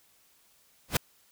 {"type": "noise with exponential growth", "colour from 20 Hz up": "pink", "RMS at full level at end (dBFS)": -18, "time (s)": [0.88, 0.97], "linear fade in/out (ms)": 5, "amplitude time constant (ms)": 18, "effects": ["white hiss -64 dBFS RMS until 1.31 s"]}